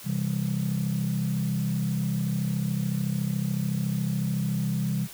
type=chord; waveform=sine; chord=C major; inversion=none; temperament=equal with one note detuned; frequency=130.81 / 164.81 / 198.5 Hz; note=C3 / E3 / G3; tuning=0 / 0 / +22 cents; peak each=-28 dBFS; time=0.04-5.08 s; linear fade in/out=50 ms; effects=tanh soft clip ceiling -18 dBFS + white hiss -44 dBFS RMS until 5.13 s